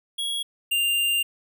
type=tone pair in turn; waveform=square; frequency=3322 / 2793 Hz; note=G#7 / F7; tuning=0 / -1 cents; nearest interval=minor third; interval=301 cents; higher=first; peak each=-26 / -21 dBFS; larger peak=second; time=0.18-0.43 / 0.71-1.23 s; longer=second; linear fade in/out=10 ms; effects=none